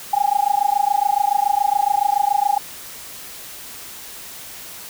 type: tone with amplitude modulation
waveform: sine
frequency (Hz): 814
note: G#5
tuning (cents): -35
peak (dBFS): -11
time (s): 0.13-2.58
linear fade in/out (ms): 5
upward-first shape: sine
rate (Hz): 27.1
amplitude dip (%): 100
effects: white hiss -36 dBFS RMS until 4.89 s